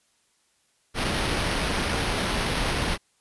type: noise with sample-and-hold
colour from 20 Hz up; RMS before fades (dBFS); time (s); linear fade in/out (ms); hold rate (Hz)
pink; -26; 0.94-2.98; 50; 7350
effects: white hiss -67 dBFS RMS until 3.2 s + resampled to 24000 Hz